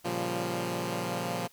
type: chord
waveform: 10% pulse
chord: G half-diminished seventh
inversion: first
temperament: equal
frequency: 116.54 / 138.59 / 174.61 / 196 Hz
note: Bb2 / Db3 / F3 / G3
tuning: 0 / 0 / 0 / 0 cents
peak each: -28 / -31 / -25 / -31 dBFS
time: 0.04-1.48 s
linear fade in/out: 20 ms
effects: white hiss -61 dBFS RMS until 1.52 s